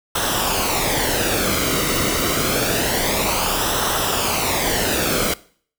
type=noise with flanger; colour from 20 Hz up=pink; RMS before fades=-20 dBFS; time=0.15-5.34 s; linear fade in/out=5 ms; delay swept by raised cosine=0.43 to 1.21 ms; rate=0.27 Hz; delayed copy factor=-0.6; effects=noise-tail reverb RT60 0.5 s tail -20 dB re dry